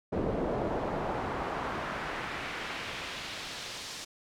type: noise with band-pass filter sweep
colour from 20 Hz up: brown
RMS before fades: -35 dBFS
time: 0.12-4.05 s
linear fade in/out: 10 ms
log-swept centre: 430 to 5800 Hz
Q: 1.1
effects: none